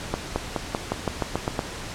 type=accelerating click train; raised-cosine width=1 ms; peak=-9 dBFS; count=10; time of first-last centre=0.14-1.592 s; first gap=220 ms; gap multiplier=0.92; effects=pink hiss -35 dBFS RMS until 1.94 s + low-pass 8000 Hz 12 dB/octave